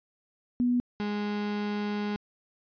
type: tone pair in turn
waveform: sine / 35% pulse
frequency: 244.9 / 207.2 Hz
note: B3 / G#3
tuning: -14 / -4 cents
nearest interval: minor third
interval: 290 cents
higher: first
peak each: -22 / -27 dBFS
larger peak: first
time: 0.6-0.8 / 1-2.16 s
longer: second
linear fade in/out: 0 ms
effects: resampled to 11025 Hz